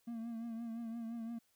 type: tone with vibrato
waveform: triangle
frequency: 230 Hz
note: A#3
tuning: 23 cents flat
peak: -38 dBFS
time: 0.07-1.39 s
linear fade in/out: 10 ms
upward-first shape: triangle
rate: 5.8 Hz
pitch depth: 55 cents each way
effects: white hiss -75 dBFS RMS until 1.55 s